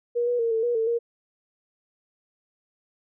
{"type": "tone with pitch steps", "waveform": "sine", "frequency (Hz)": [477.8, 486, 461.3, 448, 479.9, 447.9, 468.9], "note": ["A#4", "B4", "A#4", "A4", "B4", "A4", "A#4"], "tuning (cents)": [43, -28, -18, 31, -50, 31, 10], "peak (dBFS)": -21, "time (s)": [0.15, 0.99], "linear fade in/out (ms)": 20, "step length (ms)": 120, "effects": []}